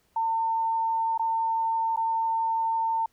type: tone with dropouts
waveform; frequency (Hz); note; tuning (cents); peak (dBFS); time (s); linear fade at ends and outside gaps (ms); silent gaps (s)
sine; 903; A5; +45; -23; 0.16-3.06; 5; 1.178-1.194 / 1.962-1.972
effects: pink hiss -68 dBFS RMS until 3.12 s